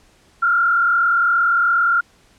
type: tone with frequency modulation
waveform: sine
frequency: 1390 Hz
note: F6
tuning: 9 cents flat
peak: -13 dBFS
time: 0.42-2.01 s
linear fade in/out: 10 ms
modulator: 37.3 Hz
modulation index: 1.1
effects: pink hiss -54 dBFS RMS until 2.38 s + low-pass 9000 Hz 12 dB/octave